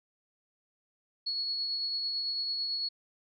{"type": "tone with tremolo", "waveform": "sine", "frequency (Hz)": 4361, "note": "C#8", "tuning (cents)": -29, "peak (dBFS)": -29, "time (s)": [1.26, 2.89], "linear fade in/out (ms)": 10, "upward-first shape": "triangle", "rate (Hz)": 9, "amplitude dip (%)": 30, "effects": []}